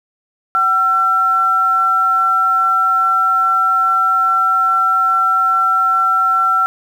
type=tone pair together; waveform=sine; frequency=757 / 1348.8 Hz; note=F#5 / E6; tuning=+39 / +39 cents; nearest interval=minor seventh; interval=1000 cents; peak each=-22 / -11 dBFS; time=0.55-6.66 s; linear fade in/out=0 ms; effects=7-bit